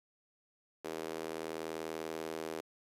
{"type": "tone with high-pass filter", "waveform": "sawtooth", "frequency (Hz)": 80.4, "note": "E2", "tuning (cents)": -43, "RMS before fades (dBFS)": -41, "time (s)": [0.84, 2.61], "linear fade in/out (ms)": 10, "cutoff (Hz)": 400, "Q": 2.3, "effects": ["resampled to 32000 Hz", "10-bit"]}